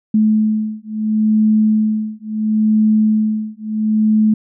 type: beating tone pair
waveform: sine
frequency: 215.5 / 216.23 Hz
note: A3 / A3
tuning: -36 / -30 cents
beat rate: 0.73 Hz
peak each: -15 dBFS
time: 0.14-4.34 s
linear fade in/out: 5 ms
effects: none